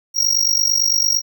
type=tone with amplitude modulation; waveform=square; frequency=5620 Hz; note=F8; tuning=10 cents sharp; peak=-11 dBFS; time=0.14-1.22 s; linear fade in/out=50 ms; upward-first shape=sine; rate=48.9 Hz; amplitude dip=85%; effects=none